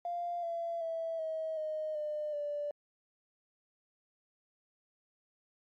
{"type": "tone with pitch steps", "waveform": "triangle", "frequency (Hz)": [696, 676.2, 656.9, 638.2, 620.1, 602.4, 585.3], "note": ["F5", "E5", "E5", "D#5", "D#5", "D5", "D5"], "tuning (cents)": [-6, 44, -6, 44, -6, 44, -6], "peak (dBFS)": -30, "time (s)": [0.05, 2.71], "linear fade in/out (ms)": 2, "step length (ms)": 380, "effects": ["tanh soft clip ceiling -32 dBFS", "Opus 48 kbps"]}